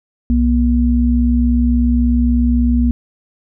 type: tone pair together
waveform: sine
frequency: 63.57 / 240 Hz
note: C2 / B3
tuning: -49 / -49 cents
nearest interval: octave + major seventh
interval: 2300 cents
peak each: -13 dBFS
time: 0.3-2.91 s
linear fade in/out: 0 ms
effects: none